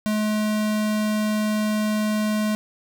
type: tone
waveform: square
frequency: 213.2 Hz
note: G#3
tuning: 46 cents sharp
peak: -21 dBFS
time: 0.06-2.55 s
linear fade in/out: 0 ms
effects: none